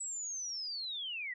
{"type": "linear sweep", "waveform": "sine", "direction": "down", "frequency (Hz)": [7902, 1882], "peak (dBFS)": -37, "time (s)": [0, 1.34], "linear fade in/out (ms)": 10, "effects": []}